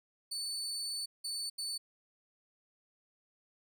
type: tone bursts at uneven times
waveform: 30% pulse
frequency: 4491 Hz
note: C#8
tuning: 22 cents sharp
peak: -33 dBFS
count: 3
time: 0.31-1.06 / 1.24-1.5 / 1.58-1.78 s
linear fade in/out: 10 ms
effects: none